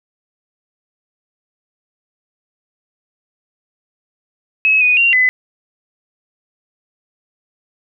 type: tone with pitch steps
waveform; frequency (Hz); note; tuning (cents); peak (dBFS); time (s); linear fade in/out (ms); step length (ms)
sine; 2571 / 2482 / 2762 / 2014; E7 / D#7 / F7 / B6; -44 / -5 / -20 / +33; -9; 4.65-5.29; 0; 160
effects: none